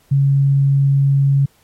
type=tone; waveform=sine; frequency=138.59 Hz; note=C#3; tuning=in tune; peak=-10 dBFS; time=0.11-1.46 s; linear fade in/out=10 ms; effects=pink hiss -55 dBFS RMS until 1.63 s + MP3 64 kbps